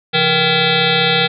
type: tone with frequency modulation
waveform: sine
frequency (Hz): 2000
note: B6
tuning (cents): +21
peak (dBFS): -11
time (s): 0.13-1.28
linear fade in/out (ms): 20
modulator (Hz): 305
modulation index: 6.3
effects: none